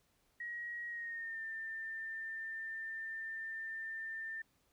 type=tone with pitch glide; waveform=sine; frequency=1898 to 1793.5 Hz; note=A#6 to A6; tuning=+31 to +33 cents; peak=-40 dBFS; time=0.4-4.42 s; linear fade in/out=5 ms; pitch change=-98 cents; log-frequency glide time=0.88-1.43 s; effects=pink hiss -75 dBFS RMS until 4.72 s